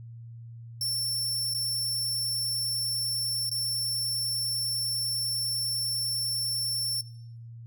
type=tone with dropouts; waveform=sawtooth; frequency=5410 Hz; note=E8; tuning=44 cents sharp; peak=-25 dBFS; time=0.81-7.01 s; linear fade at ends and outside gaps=2 ms; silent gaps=1.539-1.546 / 3.495-3.514 s; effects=noise-tail reverb RT60 0.6 s tail -18 dB re dry + added 116 Hz sine -41 dBFS peak until 7.66 s